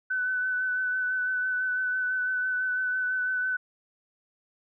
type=tone with vibrato; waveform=sine; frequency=1505 Hz; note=F#6; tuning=29 cents sharp; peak=-25 dBFS; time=0.1-3.57 s; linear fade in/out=10 ms; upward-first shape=sine; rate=6 Hz; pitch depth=20 cents each way; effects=none